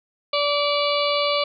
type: harmonic tone with a mistuned harmonic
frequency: 579 Hz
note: D5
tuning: 25 cents flat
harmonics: 1 / 2 / 4 / 5 / 6 / 7 / 8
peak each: -22 / -25 / -28 / -29 / -30 / -30 / -31 dBFS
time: 0.33-1.44 s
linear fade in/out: 5 ms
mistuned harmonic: 8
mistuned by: -33 cents
effects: none